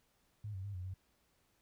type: tone with pitch steps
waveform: sine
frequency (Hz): 105 / 94.7 / 100.9 / 90.3 / 93.8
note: G#2 / F#2 / G#2 / F#2 / F#2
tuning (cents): +19 / +41 / -49 / -42 / +24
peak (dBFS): -40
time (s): 0.44-0.94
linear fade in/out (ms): 5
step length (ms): 100
effects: pink hiss -75 dBFS RMS until 1.61 s